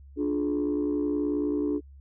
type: chord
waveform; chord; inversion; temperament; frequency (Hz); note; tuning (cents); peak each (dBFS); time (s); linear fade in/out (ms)
sine; D diminished; none; just; 293.7 / 352.4 / 422.9; D4 / F4 / Ab4; 0 / +16 / +31; -25 / -31 / -30; 0.16-1.81; 50
effects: tanh soft clip ceiling -19 dBFS + added 69 Hz sine -46 dBFS peak until 2 s